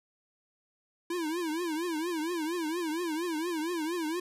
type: tone with vibrato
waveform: square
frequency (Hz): 329.9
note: E4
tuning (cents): +1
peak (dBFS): -31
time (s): 1.1-4.2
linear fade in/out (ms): 5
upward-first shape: triangle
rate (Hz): 4.3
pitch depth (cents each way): 170
effects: resampled to 32000 Hz